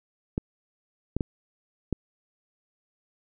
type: clicks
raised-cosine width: 3 ms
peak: -13 dBFS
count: 4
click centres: 0.379 / 1.166 / 1.208 / 1.927 s
effects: none

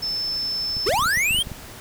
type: tone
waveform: sine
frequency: 5274 Hz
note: E8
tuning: in tune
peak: -23 dBFS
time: 0.02-0.9 s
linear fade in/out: 10 ms
type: clicks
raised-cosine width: 5 ms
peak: -21 dBFS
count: 12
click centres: 0.768 / 0.892 / 0.94 / 0.993 / 1.024 / 1.06 / 1.173 / 1.309 / 1.347 / 1.388 / 1.471 / 1.517 s
type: linear sweep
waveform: square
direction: up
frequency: 329.6 to 3276 Hz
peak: -19 dBFS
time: 0.86-1.43 s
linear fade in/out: 10 ms
effects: pink hiss -40 dBFS RMS until 1.8 s

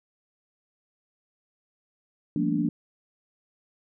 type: tone cluster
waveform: sine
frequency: 169.7 / 194.2 / 224.8 / 241.4 / 290.6 Hz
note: F3 / G3 / A3 / B3 / D4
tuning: -49 / -16 / +37 / -39 / -18 cents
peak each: -29 / -33 / -29 / -32 / -26 dBFS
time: 2.36-2.69 s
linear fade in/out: 2 ms
effects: none

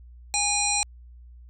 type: harmonic tone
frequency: 818 Hz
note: G#5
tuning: 26 cents flat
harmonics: 1 / 3 / 5 / 7 / 9 / 10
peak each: -29 / -29 / -29 / -29 / -29 / -29 dBFS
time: 0.34-0.83 s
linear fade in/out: 0 ms
effects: added 60 Hz sine -44 dBFS peak until 1.49 s

